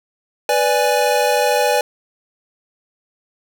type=chord; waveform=square; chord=G# diminished; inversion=first; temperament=equal; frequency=493.9 / 587.3 / 830.6 Hz; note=B4 / D5 / G#5; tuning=0 / 0 / 0 cents; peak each=-19 dBFS; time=0.49-1.81 s; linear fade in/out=2 ms; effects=none